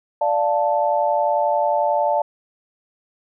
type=chord; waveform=sine; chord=D minor; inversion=none; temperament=equal; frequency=587.3 / 698.5 / 880 Hz; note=D5 / F5 / A5; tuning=0 / 0 / 0 cents; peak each=-20 / -22 / -20 dBFS; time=0.21-2.22 s; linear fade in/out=5 ms; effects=none

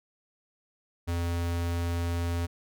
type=tone; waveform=square; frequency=85.6 Hz; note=F2; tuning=34 cents flat; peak=-28 dBFS; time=1.07-2.47 s; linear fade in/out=20 ms; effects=none

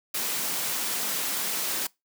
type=high-pass noise; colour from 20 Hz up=white; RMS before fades=-29 dBFS; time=0.14-1.87 s; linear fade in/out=5 ms; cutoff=140 Hz; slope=48 dB/octave; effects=noise-tail reverb RT60 0.2 s tail -23 dB re dry

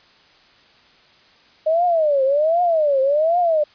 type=tone with vibrato; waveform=sine; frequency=614 Hz; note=D#5; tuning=23 cents flat; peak=-14 dBFS; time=1.66-3.64 s; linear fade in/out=10 ms; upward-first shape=triangle; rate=1.3 Hz; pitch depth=280 cents each way; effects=white hiss -52 dBFS RMS until 3.74 s + resampled to 11025 Hz

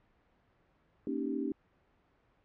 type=chord; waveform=sine; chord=Eb dominant seventh; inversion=second; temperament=equal; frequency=233.1 / 277.2 / 311.1 / 392 Hz; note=Bb3 / Db4 / Eb4 / G4; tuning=0 / 0 / 0 / 0 cents; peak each=-39 / -35 / -38 / -39 dBFS; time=1.07-1.52 s; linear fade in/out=2 ms; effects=pink hiss -70 dBFS RMS until 2.44 s + low-pass 2000 Hz 12 dB/octave

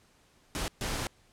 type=noise bursts at uneven times; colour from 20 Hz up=pink; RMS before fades=-33 dBFS; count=2; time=0.55-0.68 / 0.81-1.07 s; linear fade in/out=0 ms; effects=pink hiss -64 dBFS RMS until 1.32 s + low-pass 10000 Hz 12 dB/octave

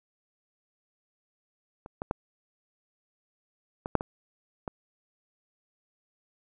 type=clicks; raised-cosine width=1 ms; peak=-28 / -19 / -14 / -19 / -6 / -19 / -19 dBFS; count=7; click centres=1.861 / 2.019 / 2.111 / 3.859 / 3.953 / 4.009 / 4.678 s; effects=none

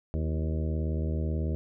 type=harmonic tone with a mistuned harmonic; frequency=78.3 Hz; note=D#2; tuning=11 cents sharp; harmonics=1 / 2 / 3 / 4 / 5 / 6 / 7 / 8; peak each=-28 / -34 / -38 / -40 / -42 / -44 / -45 / -46 dBFS; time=0.14-1.55 s; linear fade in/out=0 ms; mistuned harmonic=4; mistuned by=+61 cents; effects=none

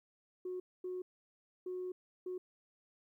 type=tone bursts at uneven times; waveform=sine; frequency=365.7 Hz; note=F#4; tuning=20 cents flat; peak=-37 dBFS; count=4; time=0.45-0.6 / 0.84-1.02 / 1.66-1.92 / 2.26-2.38 s; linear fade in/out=5 ms; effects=tanh soft clip ceiling -34 dBFS + 13-bit

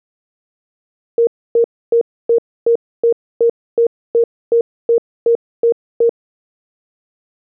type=tone bursts; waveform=sine; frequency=466.2 Hz; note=A#4; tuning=in tune; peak=-8 dBFS; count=14; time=1.18-6.094 s; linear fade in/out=2 ms; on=91 ms; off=280 ms; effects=none

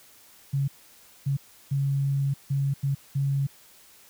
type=tone bursts at uneven times; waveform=sine; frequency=138.59 Hz; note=C#3; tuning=in tune; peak=-22 dBFS; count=6; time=0.53-0.68 / 1.26-1.37 / 1.71-2.34 / 2.5-2.74 / 2.83-2.95 / 3.15-3.47 s; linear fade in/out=10 ms; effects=white hiss -54 dBFS RMS until 4.09 s

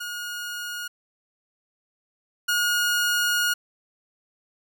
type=tone pair in turn; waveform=sawtooth; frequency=1437 / 1437 Hz; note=F6 / F6; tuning=+49 / +49 cents; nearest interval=unison; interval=0 cents; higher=neither; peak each=-27 / -17 dBFS; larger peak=second; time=0-0.88 / 2.48-3.54 s; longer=second; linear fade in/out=10 ms; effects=none

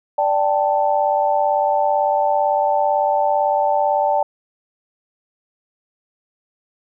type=chord; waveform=sine; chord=D suspended fourth; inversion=none; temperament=just; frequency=587.3 / 783.1 / 881 Hz; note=D5 / G5 / A5; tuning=0 / -2 / +2 cents; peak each=-19 dBFS; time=0.18-4.23 s; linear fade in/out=5 ms; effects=none

